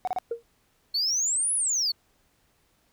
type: tone bursts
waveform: triangle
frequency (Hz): 740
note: F#5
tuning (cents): 0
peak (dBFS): -21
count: 3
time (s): 0.05-0.186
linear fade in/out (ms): 0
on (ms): 24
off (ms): 32
type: tone with exponential decay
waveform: sine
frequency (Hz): 466.2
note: A#4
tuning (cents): 0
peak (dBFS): -22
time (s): 0.31-0.43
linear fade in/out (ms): 5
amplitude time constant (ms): 24
type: exponential two-way sweep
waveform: sine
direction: up then down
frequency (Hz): 4300 to 10548 to 4300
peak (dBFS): -21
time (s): 0.94-1.92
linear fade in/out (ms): 10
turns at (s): 1.54
effects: tanh soft clip ceiling -21 dBFS + pink hiss -67 dBFS RMS until 2.92 s